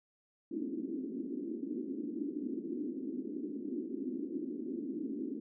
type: band-pass noise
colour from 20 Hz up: pink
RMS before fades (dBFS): -39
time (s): 0.51-5.4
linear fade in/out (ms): 5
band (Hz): 240 to 350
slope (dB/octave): 48
effects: none